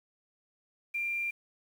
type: tone with quantisation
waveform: sine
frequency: 2381 Hz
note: D7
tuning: 23 cents sharp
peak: -30 dBFS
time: 0.94-1.31 s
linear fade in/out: 10 ms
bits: 9
effects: none